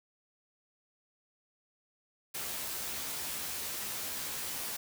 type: noise with comb filter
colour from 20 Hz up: white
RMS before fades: -38 dBFS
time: 2.34-4.77 s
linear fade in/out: 10 ms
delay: 14 ms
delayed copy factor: +0.65
effects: none